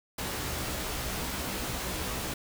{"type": "noise with comb filter", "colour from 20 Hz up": "pink", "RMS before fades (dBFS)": -34, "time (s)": [0.18, 2.34], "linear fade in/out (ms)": 5, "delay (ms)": 16, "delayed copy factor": 0.65, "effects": []}